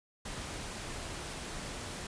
pink noise, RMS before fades -41 dBFS, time 0.25-2.07 s, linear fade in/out 5 ms, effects resampled to 22050 Hz

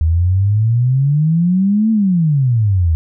sine exponential two-way sweep, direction up then down, 77.9 to 225.4 to 77.9 Hz, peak -10 dBFS, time 0.01-2.95 s, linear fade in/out 0 ms, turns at 1.91 s, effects none

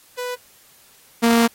sawtooth tone pair in turn, 495 / 232.3 Hz, B4 / A#3, +4 / -6 cents, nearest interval octave + minor second, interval 1310 cents, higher first, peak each -21 / -9 dBFS, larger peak second, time 0.17-0.36 / 1.22-1.48 s, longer second, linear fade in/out 20 ms, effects white hiss -52 dBFS RMS until 1.54 s + AAC 48 kbps

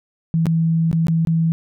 sine tone with dropouts, 163.7 Hz, E3, 12 cents flat, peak -14 dBFS, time 0.34-1.52 s, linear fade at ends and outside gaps 0 ms, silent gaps 0.457-0.467 / 0.914-0.929 / 1.069-1.083 / 1.25-1.272 s, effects none

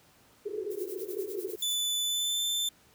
white band-pass noise, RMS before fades -36 dBFS, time 0.45-1.56 s, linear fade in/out 10 ms, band 360 to 430 Hz, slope 96 dB/octave
violet noise with tremolo, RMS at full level -42 dBFS, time 0.69-1.81 s, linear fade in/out 50 ms, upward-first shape triangle, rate 10 Hz, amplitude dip 90%
sawtooth tone with pitch glide, 3492 to 3545 Hz, A7 to A7, -14 to +12 cents, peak -25 dBFS, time 1.62-2.69 s, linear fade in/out 5 ms, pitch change +26 cents, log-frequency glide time 2.02-2.41 s
effects pink hiss -61 dBFS RMS until 2.94 s + high-pass 80 Hz 12 dB/octave

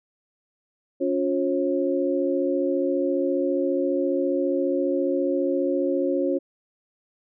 sine tone cluster, 281.1 / 355.8 / 542 Hz, C#4 / F4 / C#5, +24 / +32 / -39 cents, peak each -25 dBFS, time 1-6.39 s, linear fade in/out 20 ms, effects none

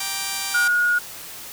5% pulse chord, G minor, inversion none, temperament just, 784 / 940.8 / 1176 Hz, G5 / Bb5 / D6, 0 / +16 / +2 cents, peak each -17 / -22 / -20 dBFS, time 0-0.68 s, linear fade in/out 5 ms
sine tone, 1442 Hz, F#6, 45 cents flat, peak -16 dBFS, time 0.54-0.99 s, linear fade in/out 10 ms
effects white hiss -37 dBFS RMS until 1.52 s

